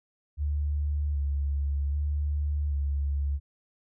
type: tone with vibrato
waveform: sine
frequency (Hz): 72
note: D2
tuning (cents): -34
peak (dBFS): -25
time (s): 0.37-3.4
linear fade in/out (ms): 50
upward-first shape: square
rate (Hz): 0.64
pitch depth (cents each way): 31
effects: none